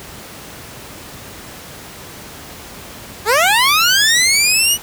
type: linear sweep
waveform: 15% pulse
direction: up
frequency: 390 to 2960 Hz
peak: -4 dBFS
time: 3.25-4.78 s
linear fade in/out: 50 ms
effects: pink hiss -34 dBFS RMS until 4.82 s + high-pass 60 Hz 12 dB/octave